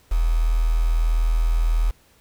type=tone with quantisation; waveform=sine; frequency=40.74 Hz; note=E1; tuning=20 cents flat; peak=-16 dBFS; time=0.11-1.91 s; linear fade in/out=10 ms; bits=6; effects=pink hiss -57 dBFS RMS until 2.2 s